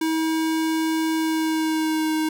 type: tone with pitch glide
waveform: square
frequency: 320.2 to 313.4 Hz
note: D#4 to D#4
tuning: +50 to +13 cents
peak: -21 dBFS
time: 0.01-2.29 s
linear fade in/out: 5 ms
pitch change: -37 cents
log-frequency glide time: 1.15-2.14 s
effects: none